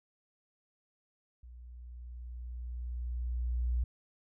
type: tone with level ramp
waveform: sine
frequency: 60.5 Hz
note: B1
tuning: 35 cents flat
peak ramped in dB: -48 to -27 dBFS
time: 1.43-3.84 s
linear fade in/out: 5 ms
effects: none